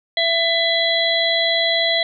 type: harmonic tone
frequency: 667 Hz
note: E5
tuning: 20 cents sharp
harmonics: 1 / 3 / 5 / 6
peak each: -21 / -21 / -21 / -21 dBFS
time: 0.17-2.03 s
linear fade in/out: 2 ms
effects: none